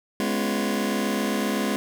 sawtooth chord, C# dominant seventh, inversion second, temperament just, 207.9 / 249.5 / 277.2 / 346.5 Hz, G#3 / B3 / C#4 / E#4, +2 / +18 / 0 / -14 cents, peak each -22 / -25 / -26 / -28 dBFS, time 0.2-1.76 s, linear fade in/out 0 ms, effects none

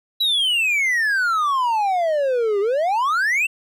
triangle exponential two-way sweep, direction down then up, 3969 to 391.1 to 2754 Hz, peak -15 dBFS, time 0.2-3.47 s, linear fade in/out 10 ms, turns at 2.6 s, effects none

